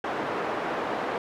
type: band-pass noise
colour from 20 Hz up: pink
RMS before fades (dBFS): -30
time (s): 0.04-1.18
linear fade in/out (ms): 2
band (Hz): 360 to 1400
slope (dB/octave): 12
effects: none